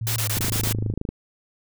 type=tone with pitch glide; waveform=sine; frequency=112.8 to 106.47 Hz; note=A2 to G#2; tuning=+44 to +44 cents; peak=-25 dBFS; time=0.01-0.93 s; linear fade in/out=5 ms; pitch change=-100 cents; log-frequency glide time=0.2-0.27 s
type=noise bursts; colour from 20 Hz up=white; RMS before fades=-26 dBFS; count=6; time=0.07-0.725 s; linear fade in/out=0 ms; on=90 ms; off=23 ms
type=click train; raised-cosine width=3 ms; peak=-15 dBFS; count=20; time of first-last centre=0.37-1.09 s; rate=26.4 Hz
effects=none